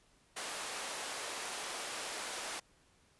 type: high-pass noise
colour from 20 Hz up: pink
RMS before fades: -41 dBFS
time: 0.36-2.6 s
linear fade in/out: 10 ms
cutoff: 560 Hz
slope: 12 dB/octave
effects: pink hiss -68 dBFS RMS until 3.19 s + resampled to 24000 Hz